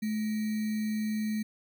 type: tone with sample-and-hold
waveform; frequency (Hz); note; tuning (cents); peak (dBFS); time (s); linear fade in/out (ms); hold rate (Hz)
sine; 215.3; A3; -37; -28; 0.02-1.43; 10; 2100
effects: none